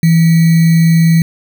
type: tone with sample-and-hold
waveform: sine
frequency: 164.81 Hz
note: E3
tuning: in tune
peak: -5 dBFS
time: 0.03-1.22 s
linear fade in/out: 2 ms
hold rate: 2100 Hz
effects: none